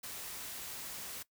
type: noise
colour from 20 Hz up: white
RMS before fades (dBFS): -44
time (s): 0.03-1.23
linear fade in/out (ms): 10
effects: noise-tail reverb RT60 0.1 s tail -18 dB re dry